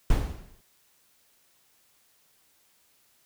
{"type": "noise with exponential decay", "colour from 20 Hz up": "brown", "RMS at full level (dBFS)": -20, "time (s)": [0.1, 0.61], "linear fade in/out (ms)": 2, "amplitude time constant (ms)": 110, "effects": ["white hiss -65 dBFS RMS until 3.25 s"]}